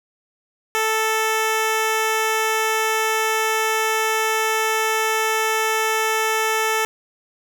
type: tone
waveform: 10% pulse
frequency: 440 Hz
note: A4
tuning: in tune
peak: -10 dBFS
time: 0.75-6.85 s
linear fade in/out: 0 ms
effects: none